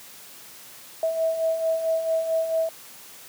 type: beating tone pair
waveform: sine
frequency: 646 / 650.5 Hz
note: E5 / E5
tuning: -35 / -23 cents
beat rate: 4.5 Hz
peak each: -30 / -22 dBFS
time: 1.03-2.69 s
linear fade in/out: 2 ms
effects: white hiss -45 dBFS RMS until 3.28 s + high-pass 100 Hz 12 dB/octave